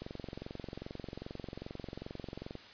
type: click train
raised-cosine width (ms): 2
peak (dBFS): -28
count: 58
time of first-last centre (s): 0.02-2.553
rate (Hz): 22.5
effects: white hiss -53 dBFS RMS until 2.73 s + resampled to 11025 Hz